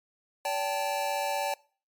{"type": "chord", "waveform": "square", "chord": "D suspended fourth", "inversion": "none", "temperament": "equal with one note detuned", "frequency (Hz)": [573.3, 784, 880], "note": ["D5", "G5", "A5"], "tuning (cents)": [-42, 0, 0], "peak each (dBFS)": [-33, -33, -33], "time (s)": [0.45, 1.54], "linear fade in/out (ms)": 2, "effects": ["noise-tail reverb RT60 0.4 s tail -23 dB re dry", "MP3 96 kbps"]}